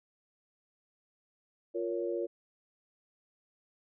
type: chord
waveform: sine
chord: Bb minor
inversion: second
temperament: just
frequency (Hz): 349.6 / 466.2 / 559.4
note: F4 / Bb4 / Db5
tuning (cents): +2 / 0 / +16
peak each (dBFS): -34 / -36 / -37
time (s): 1.74-2.27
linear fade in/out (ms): 20
effects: none